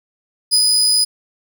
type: tone with ADSR envelope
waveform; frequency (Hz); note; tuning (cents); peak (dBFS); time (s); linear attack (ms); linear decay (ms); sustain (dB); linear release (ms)
30% pulse; 4978; D#8; 0; -7; 0.51-1.05; 27; 75; -2; 16
effects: none